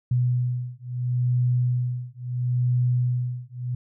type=beating tone pair; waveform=sine; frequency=123.47 / 124.21 Hz; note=B2 / B2; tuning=0 / +10 cents; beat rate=0.74 Hz; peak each=-24 dBFS; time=0.11-3.75 s; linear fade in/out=5 ms; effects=none